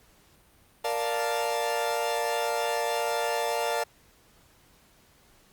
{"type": "chord", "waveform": "40% pulse", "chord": "Bb major seventh", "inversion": "none", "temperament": "equal", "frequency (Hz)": [466.2, 587.3, 698.5, 880], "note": ["Bb4", "D5", "F5", "A5"], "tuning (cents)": [0, 0, 0, 0], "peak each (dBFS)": -31, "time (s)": [0.84, 3.84], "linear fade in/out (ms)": 10, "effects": ["pink hiss -60 dBFS RMS until 5.52 s", "Opus 48 kbps"]}